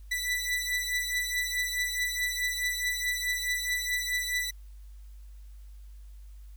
sawtooth beating tone pair, 1975.5 / 1980.2 Hz, B6 / B6, 0 / +4 cents, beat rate 4.7 Hz, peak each -27 / -29 dBFS, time 0.11-4.51 s, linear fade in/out 10 ms, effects added 50 Hz sine -44 dBFS peak until 6.56 s + white hiss -67 dBFS RMS until 6.56 s

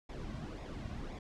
brown noise with flanger, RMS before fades -43 dBFS, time 0.09-1.19 s, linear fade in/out 5 ms, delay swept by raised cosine 0.66 to 2.36 ms, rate 1.9 Hz, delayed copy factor -0.6, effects low-pass 6000 Hz 12 dB/octave

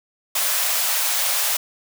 white high-pass noise, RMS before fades -21 dBFS, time 0.35-1.57 s, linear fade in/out 5 ms, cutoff 550 Hz, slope 48 dB/octave, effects none

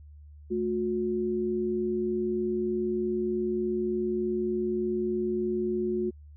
sine tone pair together, 217.6 / 360.9 Hz, A3 / F#4, -19 / -43 cents, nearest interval major sixth, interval 876 cents, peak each -31 / -27 dBFS, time 0.5-6.11 s, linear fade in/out 20 ms, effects added 74 Hz sine -46 dBFS peak until 6.36 s

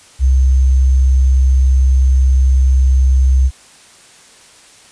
sine tone with sample-and-hold, 65.41 Hz, C2, in tune, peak -7 dBFS, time 0.19-3.51 s, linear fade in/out 50 ms, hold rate 6300 Hz, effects white hiss -43 dBFS RMS until 4.91 s + resampled to 22050 Hz

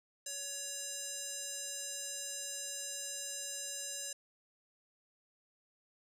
square tone with band-pass filter, 563 Hz, C#5, 27 cents sharp, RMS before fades -42 dBFS, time 0.26-4.13 s, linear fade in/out 5 ms, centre 7400 Hz, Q 2.9, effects none

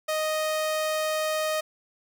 sawtooth tone, 622.3 Hz, D#5, in tune, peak -21 dBFS, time 0.08-1.61 s, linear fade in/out 10 ms, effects none

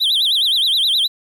triangle tone with vibrato, 3520 Hz, A7, in tune, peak -12 dBFS, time 0-1.08 s, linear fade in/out 20 ms, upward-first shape sine, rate 9.6 Hz, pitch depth 220 cents each way, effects 8-bit

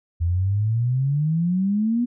sine exponential sweep, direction up, 82.41 to 246.9 Hz, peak -18 dBFS, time 0.2-2.06 s, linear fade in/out 20 ms, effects none

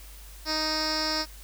10% pulse tone with low-pass filter, 311.1 Hz, D#4, in tune, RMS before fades -28 dBFS, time 0.45-1.26 s, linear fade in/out 50 ms, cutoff 5300 Hz, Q 9.4, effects added 50 Hz sine -44 dBFS peak until 1.43 s + white hiss -50 dBFS RMS until 1.43 s

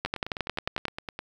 two click trains, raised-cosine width 0.3 ms, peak -11 / -18 dBFS, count 10 / 12, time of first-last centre 0.05-0.854 / 0.06-1.191 s, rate 11.2 / 9.73 Hz, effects 8-bit

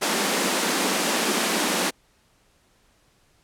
pink high-pass noise, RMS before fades -23 dBFS, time 0.01-1.91 s, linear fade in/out 20 ms, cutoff 180 Hz, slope 96 dB/octave, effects pink hiss -62 dBFS RMS until 3.43 s + low-pass 11000 Hz 12 dB/octave

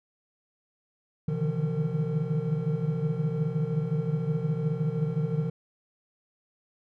triangle tone cluster, 128.2 / 150.6 / 156.2 / 169.8 / 454.9 Hz, C3 / D3 / D#3 / F3 / A#4, -35 / +44 / +7 / -48 / -42 cents, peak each -32 / -29 / -28 / -30 / -34 dBFS, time 1.28-5.5 s, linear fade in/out 5 ms, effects none

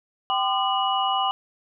sine tone cluster, 777 / 1022 / 1207 / 2924 Hz, G5 / C6 / D6 / F#7, -16 / -41 / +47 / -21 cents, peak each -24 / -27 / -27 / -27 dBFS, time 0.3-1.31 s, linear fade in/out 0 ms, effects none

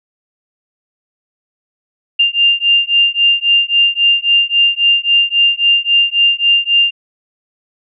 sine beating tone pair, 2794 / 2797.7 Hz, F7 / F7, 0 / +2 cents, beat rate 3.7 Hz, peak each -12 dBFS, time 2.19-6.91 s, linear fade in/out 10 ms, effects none

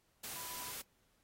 sine tone in noise, 990 Hz, B5, 4 cents sharp, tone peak -52 dBFS, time 0.36-0.72 s, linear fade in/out 10 ms, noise white, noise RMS -45 dBFS, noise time 0.23-0.82 s, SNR -10 dB, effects pink hiss -75 dBFS RMS until 1.23 s + AAC 48 kbps

